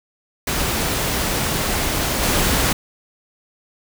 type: noise with level steps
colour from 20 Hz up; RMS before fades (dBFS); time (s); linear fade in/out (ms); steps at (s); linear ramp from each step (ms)
pink; -21 / -18; 0.47-2.73; 5; 2.22; 20
effects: none